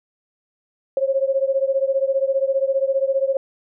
sine beating tone pair, 535 / 550 Hz, C5 / C#5, +38 / -14 cents, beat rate 15 Hz, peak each -19 / -21 dBFS, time 0.97-3.37 s, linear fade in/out 2 ms, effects none

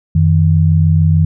sine tone pair together, 90.9 / 157.65 Hz, F#2 / D#3, -30 / +23 cents, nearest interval minor seventh, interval 953 cents, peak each -10 dBFS, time 0.15-1.25 s, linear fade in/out 5 ms, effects none

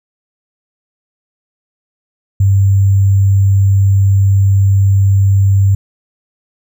sine tone with sample-and-hold, 98 Hz, G2, in tune, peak -6 dBFS, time 2.4-5.75 s, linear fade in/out 5 ms, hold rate 7350 Hz, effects none

